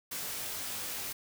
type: noise with comb filter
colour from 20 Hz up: white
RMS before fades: -38 dBFS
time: 0.11-1.13 s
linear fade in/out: 10 ms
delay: 20 ms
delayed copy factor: +0.6
effects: none